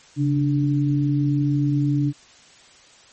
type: tone pair together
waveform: sine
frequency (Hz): 138.8 / 292.8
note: C#3 / D4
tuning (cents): +3 / -5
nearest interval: octave + minor second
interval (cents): 1292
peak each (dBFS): -19 / -21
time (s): 0.16-2.13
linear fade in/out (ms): 50
effects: white hiss -50 dBFS RMS until 3.12 s + MP3 32 kbps